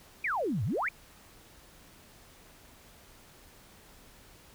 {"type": "exponential two-way sweep", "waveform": "sine", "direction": "down then up", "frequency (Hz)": [2499, 92, 2499], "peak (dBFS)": -28, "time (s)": [0.24, 0.89], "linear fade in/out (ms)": 5, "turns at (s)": 0.64, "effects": ["pink hiss -56 dBFS RMS until 4.54 s"]}